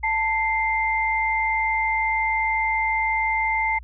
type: tone pair together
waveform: sine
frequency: 885.6 / 2093 Hz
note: A5 / C7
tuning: +11 / 0 cents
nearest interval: octave + minor third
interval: 1489 cents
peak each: -23 / -22 dBFS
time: 0.03-3.79 s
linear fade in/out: 10 ms
effects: added 60 Hz sine -38 dBFS peak until 3.83 s